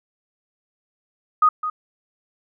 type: tone with echo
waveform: sine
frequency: 1244.5 Hz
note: D#6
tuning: in tune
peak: -11 dBFS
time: 1.42-1.49 s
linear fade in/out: 5 ms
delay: 210 ms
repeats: 1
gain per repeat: -11 dB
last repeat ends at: 1.7 s
effects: none